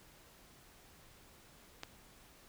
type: click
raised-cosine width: 0.2 ms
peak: -24 dBFS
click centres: 1.834 s
effects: pink hiss -61 dBFS RMS until 2.48 s